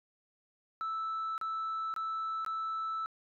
sine tone with dropouts, 1316 Hz, E6, 3 cents flat, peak -31 dBFS, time 0.81-3.06 s, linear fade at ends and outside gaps 0 ms, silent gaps 1.379-1.413 / 1.94-1.963 / 2.448-2.463 s, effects tanh soft clip ceiling -31 dBFS

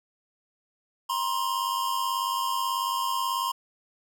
square tone pair together, 954 / 1052.3 Hz, A#5 / C6, +40 / +10 cents, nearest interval major second, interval 170 cents, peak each -31 / -28 dBFS, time 1.09-3.52 s, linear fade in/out 10 ms, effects none

